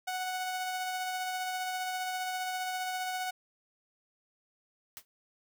sawtooth tone with tremolo, 740 Hz, F#5, in tune, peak -28 dBFS, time 0.07-3.31 s, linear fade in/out 10 ms, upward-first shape sine, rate 15 Hz, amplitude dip 25%
white noise with exponential decay, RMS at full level -40 dBFS, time 4.97-5.05 s, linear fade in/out 0 ms, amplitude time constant 17 ms
effects none

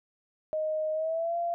sine tone with pitch glide, 622.3 to 686.5 Hz, D#5 to F5, 0 to -30 cents, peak -27 dBFS, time 0.53-1.54 s, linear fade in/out 0 ms, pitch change +170 cents, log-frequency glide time 0.93-1.37 s, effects none

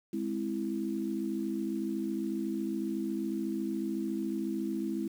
sine chord, Ab augmented, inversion none, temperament equal, 207.7 / 261.6 / 329.6 Hz, Ab3 / C4 / E4, 0 / 0 / 0 cents, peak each -35 / -37 / -34 dBFS, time 0.13-5.08 s, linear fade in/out 5 ms, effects 9-bit

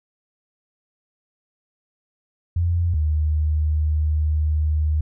sine tone pair in turn, 86 / 76.62 Hz, F2 / D#2, -26 / -26 cents, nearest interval major second, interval 200 cents, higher first, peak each -17 dBFS, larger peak neither, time 2.56-2.94 / 2.94-5.01 s, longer second, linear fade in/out 5 ms, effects none

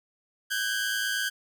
sawtooth tone pair together, 1522 / 1631.1 Hz, F#6 / G#6, +48 / -32 cents, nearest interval minor second, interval 120 cents, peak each -26 dBFS, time 0.5-1.3 s, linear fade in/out 20 ms, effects none

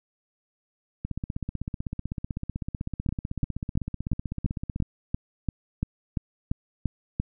two click trains, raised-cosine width 5 ms, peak -18 / -13 dBFS, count 61 / 13, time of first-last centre 1.05-4.824 / 3.09-7.2 s, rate 15.9 / 2.92 Hz, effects none

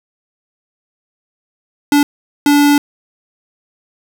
square tone bursts at uneven times, 289.3 Hz, D4, 26 cents flat, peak -8 dBFS, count 2, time 1.92-2.03 / 2.46-2.78 s, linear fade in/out 2 ms, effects 7-bit

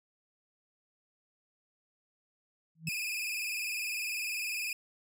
sine tone with exponential growth, 161.5 Hz, E3, 35 cents flat, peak -31 dBFS, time 2.75-2.89 s, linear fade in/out 5 ms, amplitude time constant 29 ms
sawtooth tone with vibrato, 2505 Hz, D#7, 11 cents sharp, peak -30 dBFS, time 2.87-4.73 s, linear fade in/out 2 ms, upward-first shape square, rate 20 Hz, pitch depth 59 cents each way
effects none

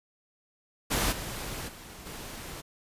pink noise with level steps, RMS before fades -27 / -37 / -46 / -41 dBFS, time 0.9-2.62 s, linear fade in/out 20 ms, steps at 1.11 / 1.67 / 2.05 s, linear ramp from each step 20 ms, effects resampled to 32000 Hz

